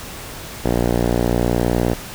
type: tone with low-pass filter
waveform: 5% pulse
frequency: 59.6 Hz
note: A#1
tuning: 39 cents sharp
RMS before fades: -18 dBFS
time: 0.64-1.94 s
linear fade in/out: 10 ms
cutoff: 940 Hz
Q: 0.52
effects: pink hiss -33 dBFS RMS until 2.14 s